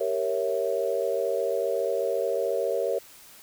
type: chord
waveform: sine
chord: G diminished seventh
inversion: none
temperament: equal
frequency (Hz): 392 / 466.2 / 554.4 / 659.3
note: G4 / Bb4 / Db5 / Fb5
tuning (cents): 0 / 0 / 0 / 0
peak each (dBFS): -31 / -28 / -28 / -32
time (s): 0-2.99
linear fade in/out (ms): 10
effects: white hiss -50 dBFS RMS until 3.42 s